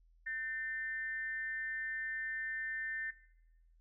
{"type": "tone with amplitude modulation", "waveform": "sine", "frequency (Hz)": 1800, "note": "A6", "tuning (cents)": 39, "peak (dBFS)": -34, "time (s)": [0.26, 3.11], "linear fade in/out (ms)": 10, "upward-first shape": "sine", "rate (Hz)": 271, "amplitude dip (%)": 65, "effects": ["noise-tail reverb RT60 0.9 s tail -19 dB re dry", "added 41 Hz sine -63 dBFS peak until 3.8 s"]}